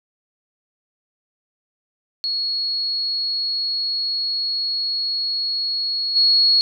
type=tone with level steps; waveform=sine; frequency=4334 Hz; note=C#8; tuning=40 cents flat; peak=-20 / -12 dBFS; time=2.24-6.61 s; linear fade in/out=0 ms; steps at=6.15 s; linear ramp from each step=20 ms; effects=none